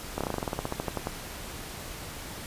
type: slowing click train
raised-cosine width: 1 ms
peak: -15 dBFS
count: 17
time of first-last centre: 0.18-1.071 s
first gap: 27 ms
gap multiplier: 1.09
effects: pink hiss -40 dBFS RMS until 2.46 s + resampled to 32000 Hz